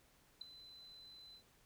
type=tone with ADSR envelope; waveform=sine; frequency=4028 Hz; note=B7; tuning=33 cents sharp; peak=-38 dBFS; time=0.41-1.43 s; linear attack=7 ms; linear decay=4 ms; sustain=-17 dB; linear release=84 ms; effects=tanh soft clip ceiling -35 dBFS + pink hiss -70 dBFS RMS until 1.65 s